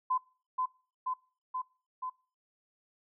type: tone with echo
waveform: sine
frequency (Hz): 1020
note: C6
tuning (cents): -44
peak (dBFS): -26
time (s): 0.1-0.18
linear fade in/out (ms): 10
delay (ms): 480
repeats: 4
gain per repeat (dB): -2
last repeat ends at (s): 2.1
effects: noise-tail reverb RT60 0.4 s tail -24 dB re dry